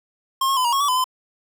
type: tone with pitch steps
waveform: square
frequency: 1069 / 1086 / 1013 / 950 / 1095 / 1144 / 1012 / 1024 Hz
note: C6 / C#6 / B5 / A#5 / C#6 / D6 / B5 / C6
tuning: +37 / -36 / +44 / +33 / -22 / -46 / +42 / -38 cents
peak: -18 dBFS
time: 0.41-1.042 s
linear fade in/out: 5 ms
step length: 79 ms
effects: 8-bit